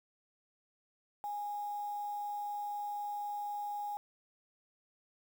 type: tone with quantisation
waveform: sine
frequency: 824 Hz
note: G#5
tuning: 14 cents flat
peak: -36 dBFS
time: 1.24-3.97 s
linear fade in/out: 0 ms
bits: 9
effects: none